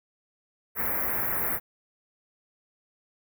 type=band-stop noise; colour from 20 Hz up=white; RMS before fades=-28 dBFS; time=0.75-1.6 s; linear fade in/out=50 ms; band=2100 to 12000 Hz; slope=48 dB/octave; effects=none